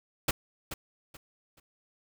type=noise with echo; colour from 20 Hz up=pink; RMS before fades=-26 dBFS; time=0.28-0.31 s; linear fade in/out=5 ms; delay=430 ms; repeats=3; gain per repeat=-11 dB; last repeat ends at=1.6 s; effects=none